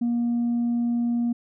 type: tone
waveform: sine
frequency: 237.4 Hz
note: A#3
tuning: 32 cents sharp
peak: -19 dBFS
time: 0.01-1.33 s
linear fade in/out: 10 ms
effects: tanh soft clip ceiling -19 dBFS